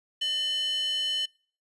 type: tone with high-pass filter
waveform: square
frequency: 603 Hz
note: D5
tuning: 46 cents sharp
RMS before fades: -28 dBFS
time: 0.21-1.26 s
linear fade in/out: 10 ms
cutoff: 3100 Hz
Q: 7.8
effects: noise-tail reverb RT60 0.5 s tail -26 dB re dry + resampled to 24000 Hz